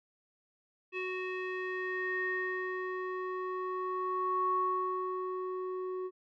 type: tone with low-pass filter sweep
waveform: square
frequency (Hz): 370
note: F#4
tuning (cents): 0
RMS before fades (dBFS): -35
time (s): 0.92-6.11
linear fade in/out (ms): 50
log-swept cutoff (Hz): 2500 to 780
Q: 8.3
effects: none